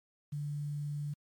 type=tone with quantisation; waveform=sine; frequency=146.4 Hz; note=D3; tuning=5 cents flat; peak=-34 dBFS; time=0.32-1.14 s; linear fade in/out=10 ms; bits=10; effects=MP3 96 kbps